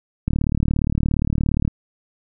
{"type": "click train", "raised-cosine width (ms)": 5, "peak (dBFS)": -7, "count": 53, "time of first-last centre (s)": [0.28, 1.678], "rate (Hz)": 37.2, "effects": []}